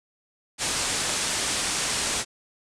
white low-pass noise, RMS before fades -27 dBFS, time 0.58-2.25 s, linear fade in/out 50 ms, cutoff 9400 Hz, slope 48 dB/octave, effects none

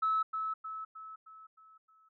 sine tone with echo, 1300 Hz, E6, 24 cents flat, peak -26 dBFS, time 0.02-0.23 s, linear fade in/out 10 ms, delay 310 ms, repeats 6, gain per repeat -6 dB, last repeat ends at 2.09 s, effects tanh soft clip ceiling -22 dBFS

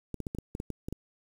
clicks, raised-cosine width 3 ms, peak -22 dBFS, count 10, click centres 0.143 / 0.203 / 0.268 / 0.349 / 0.386 / 0.551 / 0.601 / 0.703 / 0.885 / 0.926 s, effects 8-bit

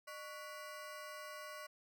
25% pulse ring-modulated tone, 863 Hz, A5, 34 cents flat, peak -40 dBFS, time 0.07-1.67 s, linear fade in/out 10 ms, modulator 256 Hz, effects none

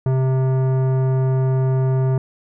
sine tone with tanh clipping, 131.1 Hz, C3, 4 cents sharp, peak -17 dBFS, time 0.06-2.18 s, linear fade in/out 2 ms, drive 15 dB, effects none

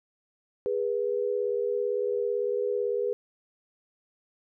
sine tone pair together, 410.3 / 488.2 Hz, G#4 / B4, -21 / -20 cents, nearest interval minor third, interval 301 cents, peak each -28 dBFS, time 0.66-3.13 s, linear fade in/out 0 ms, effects none

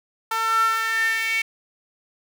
sawtooth tone with high-pass filter sweep, 448.9 Hz, A4, 35 cents sharp, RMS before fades -22 dBFS, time 0.31-1.42 s, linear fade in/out 5 ms, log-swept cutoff 1100 to 2300 Hz, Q 8.3, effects none

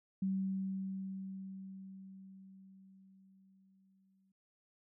sine tone with exponential decay, 191.6 Hz, G3, 39 cents flat, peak -31 dBFS, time 0.22-4.32 s, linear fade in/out 5 ms, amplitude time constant 890 ms, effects none

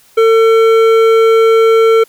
triangle tone with hard clipping, 450 Hz, A4, 39 cents sharp, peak -7 dBFS, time 0.17-2.04 s, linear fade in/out 10 ms, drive 15 dB, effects white hiss -47 dBFS RMS until 2.08 s

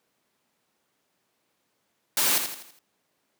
white noise with echo, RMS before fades -23 dBFS, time 2.17-2.38 s, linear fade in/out 2 ms, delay 82 ms, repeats 5, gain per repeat -7 dB, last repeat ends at 2.79 s, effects pink hiss -73 dBFS RMS until 3.39 s + high-pass 200 Hz 12 dB/octave

